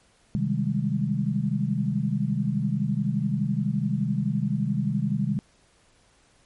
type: chord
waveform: sine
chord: Ab major seventh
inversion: first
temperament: equal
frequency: 130.81 / 155.56 / 196 / 207.7 Hz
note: C3 / Eb3 / G3 / Ab3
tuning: 0 / 0 / 0 / 0 cents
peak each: -28 dBFS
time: 0.35-5.39 s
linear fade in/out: 0 ms
effects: pink hiss -61 dBFS RMS until 6.45 s + MP3 48 kbps